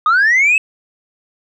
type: linear sweep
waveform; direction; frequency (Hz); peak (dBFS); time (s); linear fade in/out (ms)
sine; up; 1200 to 2637; -7; 0.06-0.58; 2
effects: tanh soft clip ceiling -7 dBFS